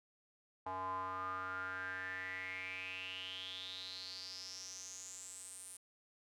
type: tone with band-pass filter sweep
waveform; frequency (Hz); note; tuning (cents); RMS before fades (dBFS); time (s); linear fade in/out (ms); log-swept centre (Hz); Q
square; 93.4; F#2; +17; -45; 0.66-5.77; 5; 910 to 9600; 8.4
effects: none